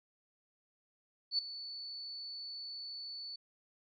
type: tone with ADSR envelope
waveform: sine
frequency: 4467 Hz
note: C#8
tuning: 12 cents sharp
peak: -27 dBFS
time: 1.31-3.36 s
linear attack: 76 ms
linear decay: 6 ms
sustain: -15 dB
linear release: 6 ms
effects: none